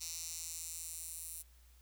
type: tone with high-pass filter sweep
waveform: 10% pulse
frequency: 164.81 Hz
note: E3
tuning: in tune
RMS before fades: -45 dBFS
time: 0-1.43 s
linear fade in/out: 20 ms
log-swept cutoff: 5800 to 10000 Hz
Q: 2
effects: added 60 Hz sine -60 dBFS peak until 1.81 s + white hiss -69 dBFS RMS until 1.81 s